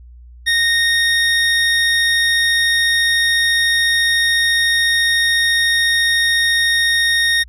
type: tone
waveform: 25% pulse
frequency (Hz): 1854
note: A#6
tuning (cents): -10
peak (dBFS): -9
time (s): 0.46-7.44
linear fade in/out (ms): 20
effects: added 60 Hz sine -37 dBFS peak until 7.48 s + low-pass 10000 Hz 12 dB/octave

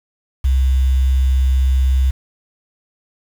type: tone with quantisation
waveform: sine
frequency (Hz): 65.41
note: C2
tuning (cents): 0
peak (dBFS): -11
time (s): 0.44-2.11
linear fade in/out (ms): 10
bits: 6
effects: none

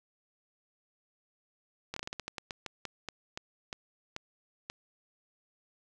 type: slowing click train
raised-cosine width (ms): 0.2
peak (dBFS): -20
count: 17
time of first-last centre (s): 1.94-4.7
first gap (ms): 24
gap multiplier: 1.23
effects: none

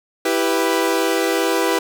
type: chord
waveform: sawtooth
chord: E minor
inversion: none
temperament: equal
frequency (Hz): 329.6 / 392 / 493.9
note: E4 / G4 / B4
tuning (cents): 0 / 0 / 0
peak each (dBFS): -17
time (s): 0.25-1.79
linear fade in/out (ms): 5
effects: none

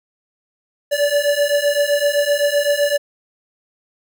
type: beating tone pair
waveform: square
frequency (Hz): 574 / 581.8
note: D5 / D5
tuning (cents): -40 / -16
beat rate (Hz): 7.8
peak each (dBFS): -19 / -18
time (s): 0.91-2.98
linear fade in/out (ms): 20
effects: none

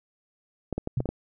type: clicks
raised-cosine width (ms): 2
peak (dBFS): -15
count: 6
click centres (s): 0.727 / 0.78 / 0.874 / 1.004 / 1.057 / 1.09
type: tone with exponential decay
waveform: sine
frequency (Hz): 125.5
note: B2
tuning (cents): +28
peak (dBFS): -19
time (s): 0.97-1.06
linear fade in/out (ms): 5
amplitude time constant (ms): 18
effects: none

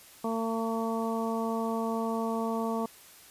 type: harmonic tone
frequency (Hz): 226.1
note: A3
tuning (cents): +47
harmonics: 1 / 2 / 3 / 4 / 5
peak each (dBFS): -31 / -34 / -36 / -37 / -38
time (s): 0.24-2.86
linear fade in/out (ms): 5
effects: white hiss -53 dBFS RMS until 3.3 s + resampled to 32000 Hz

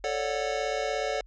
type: chord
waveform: square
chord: D major seventh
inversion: second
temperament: just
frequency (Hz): 440.5 / 550.6 / 587.3 / 734.2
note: A4 / C#5 / D5 / F#5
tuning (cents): +2 / -12 / 0 / -14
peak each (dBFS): -34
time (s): 0.04-1.21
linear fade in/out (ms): 2
effects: added 44 Hz sine -49 dBFS peak until 1.26 s + resampled to 16000 Hz

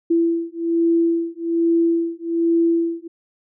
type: beating tone pair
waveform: sine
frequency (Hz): 334.1 / 335.3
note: E4 / E4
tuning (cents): +23 / +30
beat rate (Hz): 1.2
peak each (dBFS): -19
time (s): 0.1-3.08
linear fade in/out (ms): 10
effects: none

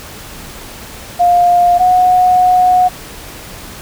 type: tone pair in turn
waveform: sine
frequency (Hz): 705 / 730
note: F5 / F#5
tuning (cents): +16 / -24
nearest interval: minor second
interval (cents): 60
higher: second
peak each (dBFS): -6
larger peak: neither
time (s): 1.19-1.79 / 1.79-2.89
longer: second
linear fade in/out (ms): 20
effects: pink hiss -31 dBFS RMS until 3.81 s

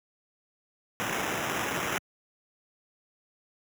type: noise with sample-and-hold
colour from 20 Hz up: blue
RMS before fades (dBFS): -31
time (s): 1-1.98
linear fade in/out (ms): 0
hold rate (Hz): 4410
effects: high-pass 100 Hz 12 dB/octave

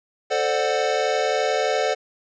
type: chord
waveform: square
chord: D dominant seventh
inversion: second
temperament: equal with one note detuned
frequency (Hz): 440 / 523.3 / 594.8 / 740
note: A4 / C5 / D5 / F#5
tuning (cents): 0 / 0 / +22 / 0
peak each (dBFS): -26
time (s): 0.3-1.95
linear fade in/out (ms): 20
effects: resampled to 16000 Hz + 9-bit

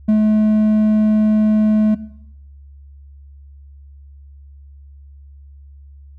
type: tone with hard clipping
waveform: sine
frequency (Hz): 214.6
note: A3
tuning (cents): -43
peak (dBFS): -11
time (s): 0.08-1.95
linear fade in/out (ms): 10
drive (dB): 3
effects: noise-tail reverb RT60 0.8 s tail -18 dB re dry + added 70 Hz sine -38 dBFS peak until 6.18 s

